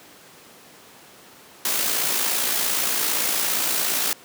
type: noise with amplitude modulation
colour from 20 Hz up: white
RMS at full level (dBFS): -21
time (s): 1.65-4.13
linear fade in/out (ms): 2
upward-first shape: sine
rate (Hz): 57.4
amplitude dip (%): 40
effects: pink hiss -47 dBFS RMS until 4.24 s + high-pass 200 Hz 12 dB/octave